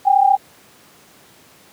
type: tone pair together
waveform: sine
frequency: 775 / 809.2 Hz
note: G5 / G#5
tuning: -20 / -45 cents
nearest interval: minor second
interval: 75 cents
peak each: -13 dBFS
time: 0.05-0.37 s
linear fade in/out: 20 ms
effects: pink hiss -48 dBFS RMS until 1.72 s + high-pass 150 Hz 12 dB/octave